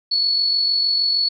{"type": "tone with amplitude modulation", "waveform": "sine", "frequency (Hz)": 4408, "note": "C#8", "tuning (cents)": -11, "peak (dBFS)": -14, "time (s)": [0.11, 1.29], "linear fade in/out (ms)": 10, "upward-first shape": "sine", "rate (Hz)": 46.5, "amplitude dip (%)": 40, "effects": []}